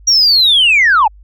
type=linear sweep; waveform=sine; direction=down; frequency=5730 to 784 Hz; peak=-5 dBFS; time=0.07-1.08 s; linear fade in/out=10 ms; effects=tanh soft clip ceiling -3 dBFS + added 50 Hz sine -37 dBFS peak until 1.23 s